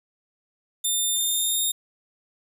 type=tone with pitch glide; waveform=10% pulse; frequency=3600 to 3678 Hz; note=A7 to A#7; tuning=+39 to -24 cents; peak=-15 dBFS; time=0.84-1.72 s; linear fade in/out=10 ms; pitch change=+37 cents; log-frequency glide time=1.14-1.61 s; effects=none